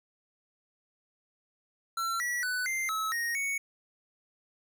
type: tone with pitch steps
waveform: square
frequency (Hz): 1351 / 1939 / 1494 / 2091 / 1295 / 1867 / 2223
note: E6 / B6 / F#6 / C7 / E6 / A#6 / C#7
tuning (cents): +42 / -32 / +16 / -2 / -31 / +2 / +4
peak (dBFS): -30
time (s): 1.97-3.58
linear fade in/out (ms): 5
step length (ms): 230
effects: none